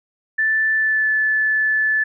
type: tone with pitch glide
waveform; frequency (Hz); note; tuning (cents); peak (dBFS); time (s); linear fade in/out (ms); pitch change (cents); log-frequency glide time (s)
sine; 1760 to 1738.8; A6 to A6; 0 to -21; -15; 0.38-2.04; 10; -21; 0.75-1.09
effects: none